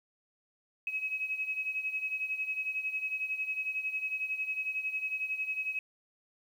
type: beating tone pair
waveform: sine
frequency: 2551 / 2562 Hz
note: D#7 / E7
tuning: +43 / -50 cents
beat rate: 11 Hz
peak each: -33 / -38 dBFS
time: 0.87-5.79 s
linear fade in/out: 2 ms
effects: 10-bit